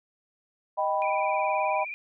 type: chord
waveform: sine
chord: Eb augmented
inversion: none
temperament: equal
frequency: 622.3 / 784 / 987.8 Hz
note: Eb5 / G5 / B5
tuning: 0 / 0 / 0 cents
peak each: -28 dBFS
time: 0.77-1.85 s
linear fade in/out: 20 ms
type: tone with vibrato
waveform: sine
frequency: 2376 Hz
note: D7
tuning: 20 cents sharp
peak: -33 dBFS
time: 1.02-1.94 s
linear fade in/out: 0 ms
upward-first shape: triangle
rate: 19 Hz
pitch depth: 66 cents each way
effects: none